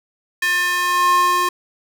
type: tone with high-pass filter sweep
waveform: square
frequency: 356.6 Hz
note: F4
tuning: 36 cents sharp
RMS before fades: -17 dBFS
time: 0.42-1.49 s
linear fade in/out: 5 ms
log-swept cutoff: 1900 to 780 Hz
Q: 3.6
effects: none